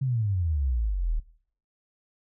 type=exponential sweep; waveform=sine; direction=down; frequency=138.59 to 36.28 Hz; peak=-23 dBFS; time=0.01-1.2 s; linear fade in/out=10 ms; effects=noise-tail reverb RT60 0.6 s tail -19 dB re dry